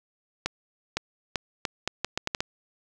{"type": "accelerating click train", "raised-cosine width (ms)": 0.2, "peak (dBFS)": -9, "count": 10, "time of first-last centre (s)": [0.46, 2.405], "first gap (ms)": 510, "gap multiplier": 0.76, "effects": []}